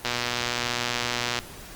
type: click train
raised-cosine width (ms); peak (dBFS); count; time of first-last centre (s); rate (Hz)
0.2; -8; 163; 0.05-1.389; 121
effects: pink hiss -43 dBFS RMS until 1.75 s + Opus 24 kbps